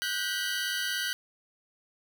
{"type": "tone cluster", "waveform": "20% pulse", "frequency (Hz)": [1469, 1566, 1945], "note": ["F#6", "G6", "B6"], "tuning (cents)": [-13, -2, -27], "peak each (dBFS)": [-28, -28, -32], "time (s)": [0.02, 1.13], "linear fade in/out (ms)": 0, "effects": []}